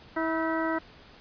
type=harmonic tone with a mistuned harmonic; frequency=323.9 Hz; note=E4; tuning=30 cents flat; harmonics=1 / 2 / 3 / 4 / 5 / 6; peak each=-29 / -32 / -34 / -35 / -36 / -37 dBFS; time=0.16-0.79 s; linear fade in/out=10 ms; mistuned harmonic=5; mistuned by=-80 cents; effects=pink hiss -52 dBFS RMS until 1.2 s + resampled to 11025 Hz